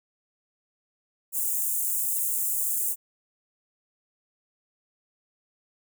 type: high-pass noise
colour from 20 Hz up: white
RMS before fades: -27 dBFS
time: 1.32-2.96 s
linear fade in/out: 50 ms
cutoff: 7200 Hz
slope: 48 dB/octave
effects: none